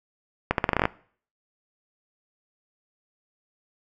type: accelerating click train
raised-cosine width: 0.5 ms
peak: -5 dBFS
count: 10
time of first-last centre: 0.51-0.854 s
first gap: 72 ms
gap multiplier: 0.83
effects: noise-tail reverb RT60 0.5 s tail -21 dB re dry